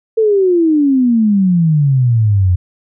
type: exponential sweep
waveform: sine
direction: down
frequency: 453.8 to 87.31 Hz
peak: -8 dBFS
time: 0.17-2.56 s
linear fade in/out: 10 ms
effects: none